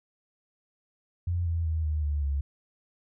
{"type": "tone with pitch steps", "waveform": "sine", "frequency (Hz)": [87.31, 83.56, 79.97, 76.54, 73.25, 70.1], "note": ["F2", "E2", "D#2", "D#2", "D2", "C#2"], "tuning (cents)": [0, 24, 48, -28, -4, 20], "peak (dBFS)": -25, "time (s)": [1.27, 2.41], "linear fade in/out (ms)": 5, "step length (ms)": 190, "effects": []}